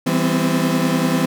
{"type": "chord", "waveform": "35% pulse", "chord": "C major seventh", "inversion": "first", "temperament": "equal with one note detuned", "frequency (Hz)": [164.81, 196, 251.5, 261.6], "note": ["E3", "G3", "B3", "C4"], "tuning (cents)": [0, 0, 32, 0], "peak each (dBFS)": [-19, -22, -19, -20], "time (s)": [0.06, 1.26], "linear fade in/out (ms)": 10, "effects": []}